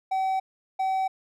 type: tone pair in turn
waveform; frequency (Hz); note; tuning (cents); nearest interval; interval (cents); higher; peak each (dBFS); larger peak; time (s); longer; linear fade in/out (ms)
triangle; 763 / 763; G5 / G5; -47 / -47; unison; 0; neither; -21; neither; 0.11-0.4 / 0.79-1.08; neither; 10
effects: none